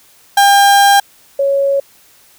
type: tone pair in turn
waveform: 35% pulse / sine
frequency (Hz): 801 / 554.5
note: G5 / C#5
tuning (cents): +37 / 0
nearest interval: tritone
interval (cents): 637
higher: first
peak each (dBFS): -4 / -10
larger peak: first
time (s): 0.37-1 / 1.39-1.8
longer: first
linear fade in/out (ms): 5
effects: white hiss -47 dBFS RMS until 2.38 s